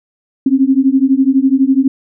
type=beating tone pair; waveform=sine; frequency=261.6 / 273.6 Hz; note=C4 / C#4; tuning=0 / -23 cents; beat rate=12 Hz; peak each=-11 dBFS; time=0.46-1.88 s; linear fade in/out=5 ms; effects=none

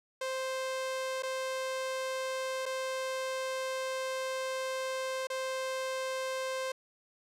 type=tone with dropouts; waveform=sawtooth; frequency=523.3 Hz; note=C5; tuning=in tune; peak=-29 dBFS; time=0.21-6.72 s; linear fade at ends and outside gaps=5 ms; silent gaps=1.224-1.232 / 2.657-2.661 / 5.271-5.3 s; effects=low-pass 10000 Hz 12 dB/octave

